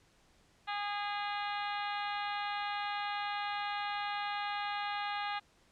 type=harmonic tone with a mistuned harmonic; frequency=410 Hz; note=G#4; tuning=22 cents flat; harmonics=2 / 3 / 4 / 5 / 6 / 7 / 8 / 9 / 10; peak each=-37 / -41 / -43 / -45 / -47 / -48 / -49 / -50 / -51 dBFS; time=0.67-5.4 s; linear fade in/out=20 ms; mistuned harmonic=8; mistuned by=+36 cents; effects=pink hiss -67 dBFS RMS until 5.71 s + low-pass 8000 Hz 12 dB/octave